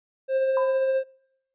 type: tone with tremolo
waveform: triangle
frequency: 530 Hz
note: C5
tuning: 22 cents sharp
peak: -17 dBFS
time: 0.28-1.04 s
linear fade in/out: 50 ms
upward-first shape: triangle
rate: 15 Hz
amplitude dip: 30%
type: tone with exponential decay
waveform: sine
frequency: 1007 Hz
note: B5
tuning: 33 cents sharp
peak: -24 dBFS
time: 0.57-1 s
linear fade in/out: 1 ms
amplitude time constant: 93 ms
effects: noise-tail reverb RT60 0.8 s tail -26 dB re dry + resampled to 8000 Hz